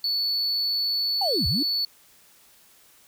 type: tone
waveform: triangle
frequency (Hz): 4447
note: C#8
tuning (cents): +5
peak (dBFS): -21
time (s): 0.04-1.85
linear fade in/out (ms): 2
type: linear two-way sweep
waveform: sine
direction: down then up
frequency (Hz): 830.6 to 64.6 to 318.6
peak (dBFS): -23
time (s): 1.21-1.63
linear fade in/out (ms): 5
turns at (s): 1.47
effects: tanh soft clip ceiling -14 dBFS + white hiss -56 dBFS RMS until 3.07 s